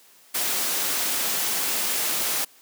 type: noise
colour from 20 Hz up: white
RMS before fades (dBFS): -25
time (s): 0.34-2.45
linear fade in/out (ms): 10
effects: white hiss -54 dBFS RMS until 2.61 s + high-pass 200 Hz 12 dB/octave